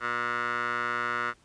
15% pulse tone with band-pass filter, 120 Hz, B2, 49 cents flat, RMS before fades -30 dBFS, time 0-1.34 s, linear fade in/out 50 ms, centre 1500 Hz, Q 7, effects pink hiss -62 dBFS RMS until 1.44 s + resampled to 22050 Hz

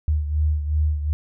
sine beating tone pair, 75.5 / 78.2 Hz, D2 / D#2, +48 / +9 cents, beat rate 2.7 Hz, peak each -19 / -26 dBFS, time 0.08-1.13 s, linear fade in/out 0 ms, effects none

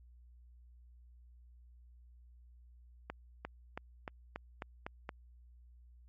accelerating click train, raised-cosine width 0.5 ms, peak -25 dBFS, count 8, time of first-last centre 3.1-5.091 s, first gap 350 ms, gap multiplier 0.93, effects added 60 Hz sine -56 dBFS peak until 6.08 s + MP3 32 kbps

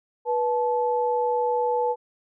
sine tone pair together, 487.9 / 868 Hz, B4 / A5, -21 / -24 cents, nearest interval minor seventh, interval 997 cents, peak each -23 / -24 dBFS, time 0.25-1.96 s, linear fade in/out 50 ms, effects none

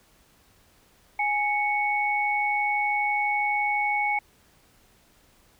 sine tone pair together, 830.6 / 2217 Hz, G#5 / C#7, 0 / 0 cents, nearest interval octave + perfect fourth, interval 1700 cents, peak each -25 dBFS, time 1.19-4.19 s, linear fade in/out 5 ms, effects pink hiss -60 dBFS RMS until 5.59 s

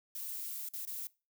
violet noise with dropouts, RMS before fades -41 dBFS, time 0.15-1.07 s, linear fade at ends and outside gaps 1 ms, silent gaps 0.688-0.736 / 0.852-0.873 s, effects noise-tail reverb RT60 0.3 s tail -22 dB re dry

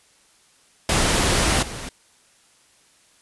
pink noise with level steps, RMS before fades -19 / -33 dBFS, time 0.89-1.89 s, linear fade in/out 2 ms, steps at 1.62 s, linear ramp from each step 10 ms, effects white hiss -57 dBFS RMS until 3.21 s + resampled to 24000 Hz

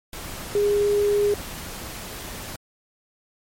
sine tone in noise, 410 Hz, G#4, 22 cents flat, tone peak -17 dBFS, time 0.55-1.34 s, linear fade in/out 2 ms, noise pink, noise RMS -35 dBFS, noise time 0.13-2.56 s, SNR +15 dB, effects MP3 64 kbps

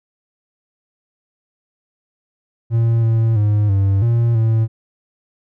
triangle tone with pitch steps, 115.2 / 113.2 / 104.6 / 97.9 / 117.1 / 112.2 Hz, A#2 / A2 / G#2 / G2 / A#2 / A2, -20 / +50 / +13 / -2 / +8 / +34 cents, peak -10 dBFS, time 2.7-4.68 s, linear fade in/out 50 ms, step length 330 ms, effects none

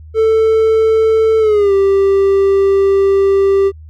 triangle tone with pitch glide, 443 to 392.4 Hz, A4 to G4, +12 to +2 cents, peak -6 dBFS, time 0.14-3.72 s, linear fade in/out 50 ms, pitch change -210 cents, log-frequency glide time 1.39-1.73 s, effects added 78 Hz sine -32 dBFS peak until 3.89 s

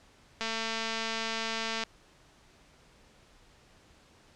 click train, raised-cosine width 0.2 ms, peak -16 dBFS, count 322, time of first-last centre 0.41-1.837 s, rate 225 Hz, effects pink hiss -60 dBFS RMS until 4.35 s + low-pass 7000 Hz 12 dB/octave

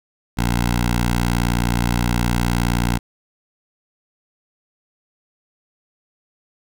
10% pulse tone with notch filter, 59.2 Hz, A#1, 27 cents sharp, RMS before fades -19 dBFS, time 0.37-2.99 s, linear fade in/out 20 ms, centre 380 Hz, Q 1.4, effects none

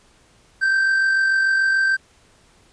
triangle tone with amplitude modulation, 1563 Hz, G6, 6 cents flat, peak -12 dBFS, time 0.61-1.97 s, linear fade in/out 20 ms, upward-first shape sine, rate 46.8 Hz, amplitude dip 35%, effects pink hiss -55 dBFS RMS until 2.72 s + resampled to 22050 Hz

